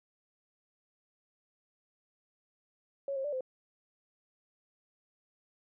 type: tone with pitch steps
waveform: sine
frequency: 554 / 536 / 586 / 517 Hz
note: C#5 / C5 / D5 / C5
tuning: -1 / +42 / -4 / -21 cents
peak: -32 dBFS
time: 3.08-3.408 s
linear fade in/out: 2 ms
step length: 82 ms
effects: none